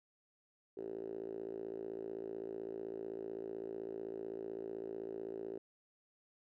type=tone with band-pass filter; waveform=5% pulse; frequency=55.8 Hz; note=A1; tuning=25 cents sharp; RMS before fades=-44 dBFS; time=0.77-5.58 s; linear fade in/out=5 ms; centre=390 Hz; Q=6.3; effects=none